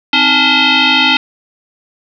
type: tone with frequency modulation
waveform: sine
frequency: 260 Hz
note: C4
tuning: 11 cents flat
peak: -7 dBFS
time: 0.13-1.17 s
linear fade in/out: 2 ms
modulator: 573 Hz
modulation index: 6.4
effects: none